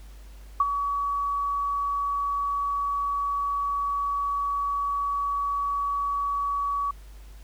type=tone with ADSR envelope; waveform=sine; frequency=1134 Hz; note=C#6; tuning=39 cents sharp; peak=-15 dBFS; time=0.6-6.91 s; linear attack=4 ms; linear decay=34 ms; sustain=-9 dB; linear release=4 ms; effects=added 50 Hz sine -42 dBFS peak until 7.43 s + pink hiss -56 dBFS RMS until 7.43 s